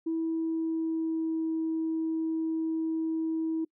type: tone with pitch glide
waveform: sine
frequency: 325.9 to 322.2 Hz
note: E4 to E4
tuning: -20 to -39 cents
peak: -26 dBFS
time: 0.06-3.65 s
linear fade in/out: 10 ms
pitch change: -19 cents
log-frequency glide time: 0.18-1.48 s
effects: noise-tail reverb RT60 0.1 s tail -25 dB re dry + tanh soft clip ceiling -23 dBFS